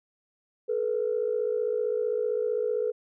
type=tone pair together; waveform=sine; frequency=431.1 / 486.6 Hz; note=A4 / B4; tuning=-35 / -26 cents; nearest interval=major second; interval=209 cents; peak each=-27 dBFS; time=0.68-2.92 s; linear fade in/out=20 ms; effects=tanh soft clip ceiling -17 dBFS